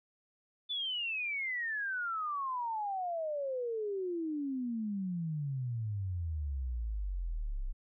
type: exponential sweep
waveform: sine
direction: down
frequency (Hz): 3520 to 30.87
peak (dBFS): -33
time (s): 0.69-7.73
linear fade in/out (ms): 20
effects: none